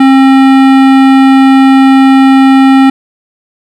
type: tone with hard clipping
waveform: sine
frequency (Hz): 267.8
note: C4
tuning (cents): +40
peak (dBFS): -3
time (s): 0-2.9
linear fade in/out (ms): 5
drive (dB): 17
effects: none